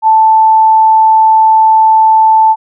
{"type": "tone", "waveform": "sine", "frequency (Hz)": 880, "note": "A5", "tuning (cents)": 0, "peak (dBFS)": -3, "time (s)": [0.02, 2.56], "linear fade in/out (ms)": 50, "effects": []}